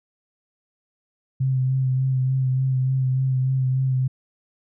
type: tone with vibrato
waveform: sine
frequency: 130.81 Hz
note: C3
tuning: in tune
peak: -18 dBFS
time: 1.4-4.08 s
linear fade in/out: 10 ms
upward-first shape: sine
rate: 3.4 Hz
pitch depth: 24 cents each way
effects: none